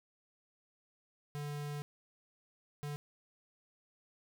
square tone bursts at uneven times, 146.2 Hz, D3, 7 cents flat, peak -39 dBFS, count 2, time 1.35-1.82 / 2.83-2.96 s, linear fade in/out 0 ms, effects none

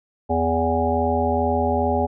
harmonic tone, 82.41 Hz, E2, in tune, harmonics 1 / 3 / 5 / 7 / 9 / 10, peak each -25 / -25 / -25 / -25 / -25 / -25 dBFS, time 0.29-2.07 s, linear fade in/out 20 ms, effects none

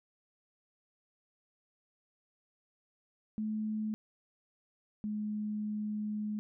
sine tone pair in turn, 215.5 / 211.3 Hz, A3 / G#3, -36 / +30 cents, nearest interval unison, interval 34 cents, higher first, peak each -32 / -33 dBFS, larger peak first, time 3.38-3.94 / 5.04-6.39 s, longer second, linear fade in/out 0 ms, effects none

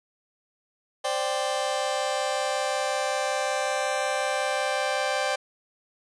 sawtooth chord, C suspended second, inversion none, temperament just, 523.3 / 588.7 / 784.9 Hz, C5 / D5 / G5, 0 / +4 / +2 cents, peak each -26 / -25 / -25 dBFS, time 1.04-5.36 s, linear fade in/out 10 ms, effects resampled to 22050 Hz

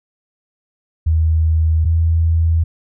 sine tone pair in turn, 80 / 82.11 Hz, D#2 / E2, +49 / -6 cents, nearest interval unison, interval 45 cents, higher second, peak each -11 dBFS, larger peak neither, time 1.06-1.85 / 1.85-2.64 s, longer neither, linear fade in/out 10 ms, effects none

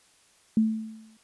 sine tone with exponential decay, 220 Hz, A3, in tune, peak -16 dBFS, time 0.57-1.17 s, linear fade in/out 2 ms, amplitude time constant 130 ms, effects white hiss -61 dBFS RMS until 1.23 s + resampled to 24000 Hz

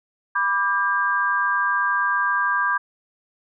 sine chord, G major, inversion first, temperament equal with one note detuned, 987.8 / 1174.7 / 1602.8 Hz, B5 / D6 / G6, 0 / 0 / +38 cents, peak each -25 / -23 / -21 dBFS, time 0.35-2.78 s, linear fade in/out 10 ms, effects none

